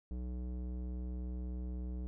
square tone with low-pass filter, 61.74 Hz, B1, in tune, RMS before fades -40 dBFS, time 0.11-2.07 s, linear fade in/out 0 ms, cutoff 350 Hz, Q 0.93, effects none

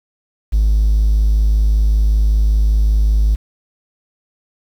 triangle tone, 52.6 Hz, G#1, 23 cents sharp, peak -7 dBFS, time 0.52-3.36 s, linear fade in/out 20 ms, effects tanh soft clip ceiling -5 dBFS + 7-bit

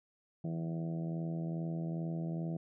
harmonic tone, 82.41 Hz, E2, in tune, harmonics 2 / 3 / 4 / 5 / 6 / 7 / 8 / 9, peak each -35 / -49 / -44 / -54 / -53 / -53 / -50 / -58 dBFS, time 0.44-2.57 s, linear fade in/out 5 ms, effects none

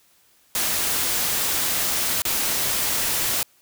white noise with dropouts, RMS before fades -23 dBFS, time 0.55-3.43 s, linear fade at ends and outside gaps 1 ms, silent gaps 2.22-2.252 s, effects white hiss -59 dBFS RMS until 3.61 s

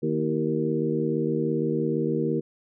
harmonic tone with a mistuned harmonic, 77.5 Hz, D#2, 6 cents flat, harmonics 2 / 3 / 4 / 5 / 6, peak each -29 / -29 / -29 / -29 / -29 dBFS, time 0.02-2.41 s, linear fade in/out 20 ms, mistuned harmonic 4, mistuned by +62 cents, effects none

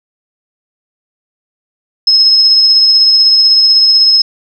sine tone with tremolo, 5170 Hz, E8, 34 cents flat, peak -3 dBFS, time 2.07-4.22 s, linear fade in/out 5 ms, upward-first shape sine, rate 16 Hz, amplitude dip 25%, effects none

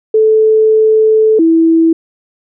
sine tone pair in turn, 436.8 / 327.2 Hz, A4 / E4, -13 / -13 cents, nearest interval perfect fourth, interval 500 cents, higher first, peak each -5 / -5 dBFS, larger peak neither, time 0.14-1.39 / 1.39-1.93 s, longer first, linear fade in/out 5 ms, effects none

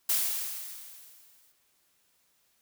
blue noise with exponential decay, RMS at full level -25 dBFS, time 0.09-1.52 s, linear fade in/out 5 ms, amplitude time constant 310 ms, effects white hiss -70 dBFS RMS until 2.61 s

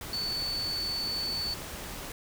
sine tone in noise, 4478 Hz, C#8, 17 cents sharp, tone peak -30 dBFS, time 0.13-1.54 s, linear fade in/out 2 ms, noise pink, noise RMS -40 dBFS, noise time 0.01-2.12 s, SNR +7 dB, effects none

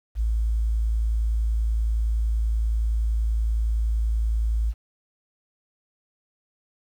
sine tone, 55.3 Hz, A1, 9 cents sharp, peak -20 dBFS, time 0.15-4.74 s, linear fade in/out 50 ms, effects 9-bit

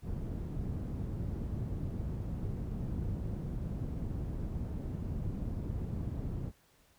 white low-pass noise, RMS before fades -37 dBFS, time 0.02-6.52 s, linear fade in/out 50 ms, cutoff 140 Hz, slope 12 dB/octave, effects pink hiss -67 dBFS RMS until 6.98 s

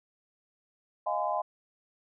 sine chord, F minor seventh, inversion third, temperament equal with one note detuned, 622.3 / 698.5 / 830.6 / 1022.6 Hz, Eb5 / F5 / Ab5 / C6, 0 / 0 / 0 / -40 cents, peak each -33 dBFS, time 1.06-1.42 s, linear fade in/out 10 ms, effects none

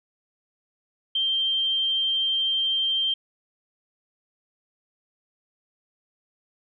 sine tone, 3154 Hz, G7, 10 cents sharp, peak -21 dBFS, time 1.15-3.14 s, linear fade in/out 5 ms, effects none

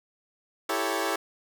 15% pulse chord, A dominant seventh, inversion second, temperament equal, 329.6 / 392 / 440 / 554.4 Hz, E4 / G4 / A4 / C#5, 0 / 0 / 0 / 0 cents, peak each -25 / -25 / -26 / -26 dBFS, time 0.69-1.16 s, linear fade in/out 5 ms, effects none

